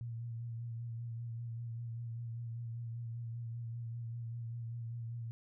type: tone with vibrato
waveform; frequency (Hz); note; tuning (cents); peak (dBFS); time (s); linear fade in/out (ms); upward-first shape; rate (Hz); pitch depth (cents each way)
sine; 116.54; A#2; 0; -39; 0.01-5.31; 0; sine; 5.1; 33
effects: none